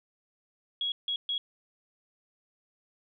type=tone bursts at uneven times; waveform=sine; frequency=3322 Hz; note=G#7; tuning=in tune; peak=-28 dBFS; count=3; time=0.81-0.92 / 1.08-1.16 / 1.29-1.38 s; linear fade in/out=2 ms; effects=none